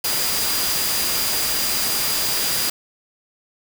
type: tone in noise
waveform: sine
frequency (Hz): 4849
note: D#8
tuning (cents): -45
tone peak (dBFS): -26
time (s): 0.04-2.7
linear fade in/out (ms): 5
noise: white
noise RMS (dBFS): -22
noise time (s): 0.04-2.7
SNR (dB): -7
effects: none